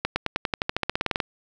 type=accelerating click train; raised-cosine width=0.3 ms; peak=-7 dBFS; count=17; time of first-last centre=0.05-1.202 s; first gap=110 ms; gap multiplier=0.94; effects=none